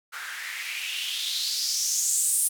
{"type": "noise with band-pass filter sweep", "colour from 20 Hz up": "blue", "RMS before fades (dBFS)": -28, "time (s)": [0.12, 2.49], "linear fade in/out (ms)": 20, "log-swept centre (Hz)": [1400, 9900], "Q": 4.2, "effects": []}